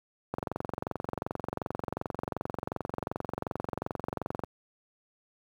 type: click train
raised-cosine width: 1 ms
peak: -17 dBFS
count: 94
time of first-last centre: 0.34-4.437 s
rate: 22.7 Hz
effects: high-pass 80 Hz 12 dB/octave + 9-bit